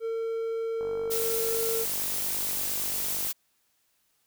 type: tone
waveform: triangle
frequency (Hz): 453.7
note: A#4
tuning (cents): -47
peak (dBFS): -26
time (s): 0-1.86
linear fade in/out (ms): 50
type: click train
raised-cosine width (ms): 1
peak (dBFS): -29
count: 121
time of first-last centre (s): 0.81-3.269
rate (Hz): 48.8
type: noise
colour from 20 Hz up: blue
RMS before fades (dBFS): -30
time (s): 1.1-3.33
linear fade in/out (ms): 20
effects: white hiss -71 dBFS RMS until 4.26 s